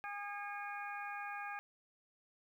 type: harmonic tone with a mistuned harmonic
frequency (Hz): 407.7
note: G#4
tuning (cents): -32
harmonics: 2 / 3 / 4 / 5 / 6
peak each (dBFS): -45 / -48 / -46 / -54 / -50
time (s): 0.04-1.59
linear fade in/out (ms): 0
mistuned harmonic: 5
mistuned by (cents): +110
effects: 12-bit